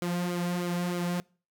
sawtooth tone with flanger, 176 Hz, F3, 14 cents sharp, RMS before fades -30 dBFS, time 0.02-1.2 s, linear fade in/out 0 ms, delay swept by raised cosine 1.1 to 3.4 ms, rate 3.2 Hz, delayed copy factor -0.6, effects noise-tail reverb RT60 0.4 s tail -26 dB re dry

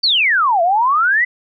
sine exponential two-way sweep, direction down then up, 4695 to 659.3 to 2040 Hz, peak -11 dBFS, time 0.03-1.25 s, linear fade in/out 10 ms, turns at 0.62 s, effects none

